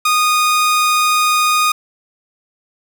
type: tone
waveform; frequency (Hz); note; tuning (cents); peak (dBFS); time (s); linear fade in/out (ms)
sawtooth; 1234; D#6; -15; -8; 0.05-1.72; 5
effects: none